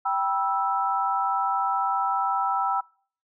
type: chord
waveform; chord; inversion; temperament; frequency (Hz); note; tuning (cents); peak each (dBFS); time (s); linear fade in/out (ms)
sine; E minor; first; equal with one note detuned; 784 / 973.6 / 1318.5; G5 / B5 / E6; 0 / -25 / 0; -26 / -28 / -26; 0.05-2.81; 10
effects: noise-tail reverb RT60 0.5 s tail -26 dB re dry